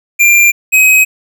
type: tone pair in turn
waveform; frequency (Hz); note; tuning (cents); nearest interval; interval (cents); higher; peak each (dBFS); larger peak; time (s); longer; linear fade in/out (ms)
square; 2381 / 2534; D7 / D#7; +23 / +31; minor second; 108; second; -5; neither; 0.19-0.52 / 0.72-1.05; neither; 20
effects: none